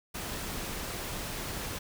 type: noise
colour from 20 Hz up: pink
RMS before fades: -37 dBFS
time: 0.14-1.79 s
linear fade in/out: 10 ms
effects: none